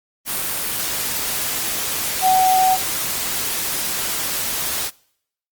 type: tone in noise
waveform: sine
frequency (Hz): 752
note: F#5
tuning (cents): +28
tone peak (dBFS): -12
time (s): 2.21-2.78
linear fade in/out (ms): 50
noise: white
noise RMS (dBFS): -23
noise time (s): 0.25-4.91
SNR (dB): +8
effects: noise-tail reverb RT60 0.7 s tail -25 dB re dry + Opus 24 kbps